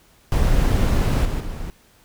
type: noise with level steps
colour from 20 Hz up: brown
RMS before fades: -17 / -23 / -29 dBFS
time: 0.32-1.7 s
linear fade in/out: 0 ms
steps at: 1.25 / 1.4 s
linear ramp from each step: 5 ms
effects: pink hiss -55 dBFS RMS until 2.04 s